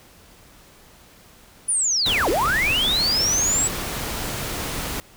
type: linear two-way sweep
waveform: sine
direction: down then up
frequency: 9956 to 293.7 to 7910 Hz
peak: -18 dBFS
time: 1.68-3.68 s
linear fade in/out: 10 ms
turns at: 2.29 s
type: noise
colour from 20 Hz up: pink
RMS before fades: -28 dBFS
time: 2.06-5 s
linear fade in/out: 0 ms
effects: pink hiss -50 dBFS RMS until 5.16 s